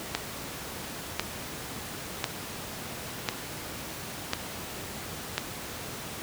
click train, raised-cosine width 0.2 ms, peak -8 dBFS, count 6, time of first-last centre 0.15-5.38 s, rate 0.956 Hz, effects pink hiss -38 dBFS RMS until 6.22 s + high-pass 80 Hz 12 dB/octave

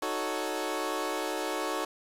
20% pulse chord, D# half-diminished seventh, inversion none, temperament equal, 311.1 / 370 / 440 / 554.4 Hz, D#4 / F#4 / A4 / C#5, 0 / 0 / 0 / 0 cents, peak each -31 dBFS, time 0.02-1.85 s, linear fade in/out 5 ms, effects resampled to 32000 Hz + 8-bit

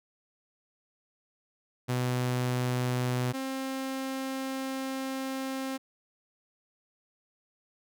sawtooth tone pair in turn, 125 / 265.9 Hz, B2 / C4, +21 / +28 cents, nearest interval octave + minor second, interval 1307 cents, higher second, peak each -23 / -28 dBFS, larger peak first, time 1.88-3.33 / 3.33-5.78 s, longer second, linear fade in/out 20 ms, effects none

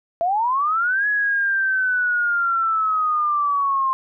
sine linear two-way sweep, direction up then down, 659.3 to 1689 to 1053 Hz, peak -17 dBFS, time 0.21-3.93 s, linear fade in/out 0 ms, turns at 1.07 s, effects none

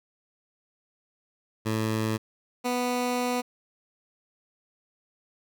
15% pulse tone pair in turn, 110 / 246.9 Hz, A2 / B3, 0 / 0 cents, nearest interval octave + major second, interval 1400 cents, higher second, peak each -19 dBFS, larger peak neither, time 1.65-2.18 / 2.64-3.42 s, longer second, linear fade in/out 20 ms, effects none

